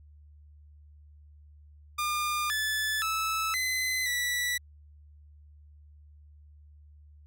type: tone with pitch steps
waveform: sawtooth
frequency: 1206 / 1736 / 1307 / 2033 / 1957 Hz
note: D6 / A6 / E6 / B6 / B6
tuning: +46 / -24 / -15 / +50 / -16 cents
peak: -24 dBFS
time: 1.98-4.58 s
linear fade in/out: 10 ms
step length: 520 ms
effects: added 74 Hz sine -51 dBFS peak until 7.26 s